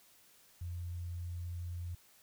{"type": "tone", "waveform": "sine", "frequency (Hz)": 87, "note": "F2", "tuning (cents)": -6, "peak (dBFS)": -38, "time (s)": [0.61, 1.95], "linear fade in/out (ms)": 5, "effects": ["white hiss -64 dBFS RMS until 2.22 s"]}